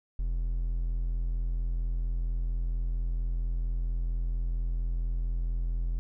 triangle tone, 42.18 Hz, E1, 41 cents sharp, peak -25 dBFS, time 0.19-5.99 s, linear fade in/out 0 ms, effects none

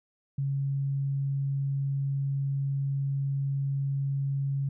sine tone, 138.2 Hz, C#3, 5 cents flat, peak -26 dBFS, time 0.38-4.69 s, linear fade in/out 5 ms, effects none

